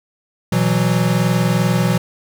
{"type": "chord", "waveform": "square", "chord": "B suspended fourth", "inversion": "none", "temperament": "equal with one note detuned", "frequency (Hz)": [122.12, 164.81, 185], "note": ["B2", "E3", "F#3"], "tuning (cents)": [-19, 0, 0], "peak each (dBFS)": -19, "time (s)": [0.52, 1.98], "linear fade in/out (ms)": 5, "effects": []}